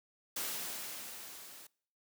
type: noise with level ramp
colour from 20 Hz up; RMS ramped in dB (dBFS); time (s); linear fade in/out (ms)
white; -37 to -53; 0.36-1.67; 5
effects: noise-tail reverb RT60 0.6 s tail -25 dB re dry + high-pass 150 Hz 12 dB/octave